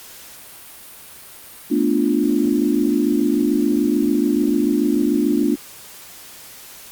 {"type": "chord", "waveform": "sine", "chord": "B half-diminished seventh", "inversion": "third", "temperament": "equal", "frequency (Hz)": [220, 246.9, 293.7, 349.2], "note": ["A3", "B3", "D4", "F4"], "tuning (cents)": [0, 0, 0, 0], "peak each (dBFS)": [-22, -21, -18, -22], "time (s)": [1.7, 5.56], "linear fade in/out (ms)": 20, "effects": ["white hiss -40 dBFS RMS until 6.91 s", "Opus 48 kbps"]}